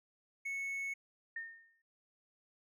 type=tone; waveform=triangle; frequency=2205 Hz; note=C#7; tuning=10 cents flat; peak=-35 dBFS; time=0.45-0.94 s; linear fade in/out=10 ms
type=tone with exponential decay; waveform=sine; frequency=1827 Hz; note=A#6; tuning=35 cents flat; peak=-37 dBFS; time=1.36-1.82 s; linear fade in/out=5 ms; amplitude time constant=98 ms
effects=none